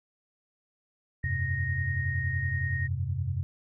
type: tone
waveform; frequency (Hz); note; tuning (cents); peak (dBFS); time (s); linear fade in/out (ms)
sine; 1861; A#6; -3; -32; 1.23-2.88; 20
type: chord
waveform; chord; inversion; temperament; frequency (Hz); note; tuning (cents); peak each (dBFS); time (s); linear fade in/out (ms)
sine; F suspended second; none; equal; 87.31 / 98 / 130.81; F2 / G2 / C3; 0 / 0 / 0; -32; 1.24-3.43; 0
effects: none